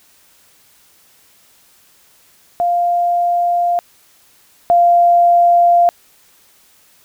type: tone pair in turn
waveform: sine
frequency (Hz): 698.5 / 694.8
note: F5 / F5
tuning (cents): 0 / -9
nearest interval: unison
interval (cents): 9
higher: first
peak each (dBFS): -12 / -7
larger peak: second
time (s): 2.6-3.79 / 4.7-5.89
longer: neither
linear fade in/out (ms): 0
effects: white hiss -51 dBFS RMS until 7.04 s